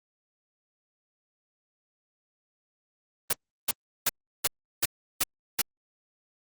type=noise bursts; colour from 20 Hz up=white; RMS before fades=-24 dBFS; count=7; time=3.3-5.617 s; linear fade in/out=5 ms; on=31 ms; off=350 ms; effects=Opus 32 kbps